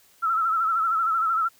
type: tone with vibrato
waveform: sine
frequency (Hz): 1323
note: E6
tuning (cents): +6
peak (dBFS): -20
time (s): 0.22-1.49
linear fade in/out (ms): 20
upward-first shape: sine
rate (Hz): 13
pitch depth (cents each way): 66
effects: white hiss -58 dBFS RMS until 1.59 s